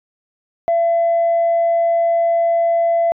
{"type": "tone", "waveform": "sine", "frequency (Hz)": 675, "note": "E5", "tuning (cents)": 41, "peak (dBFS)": -11, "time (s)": [0.68, 3.12], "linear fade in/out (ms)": 0, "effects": ["tanh soft clip ceiling -10 dBFS"]}